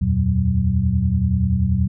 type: tone cluster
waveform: sine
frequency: 77.9 / 88.4 / 119.9 / 187.6 Hz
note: D#2 / F2 / A#2 / F#3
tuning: +3 / +22 / +49 / +24 cents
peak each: -21 dBFS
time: 0.01-1.88 s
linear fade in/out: 10 ms
effects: none